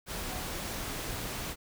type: tone in noise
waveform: sine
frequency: 740 Hz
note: F#5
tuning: in tune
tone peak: -46 dBFS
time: 0.27-0.48 s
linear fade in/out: 50 ms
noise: pink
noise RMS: -37 dBFS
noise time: 0.06-1.56 s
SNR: -12 dB
effects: none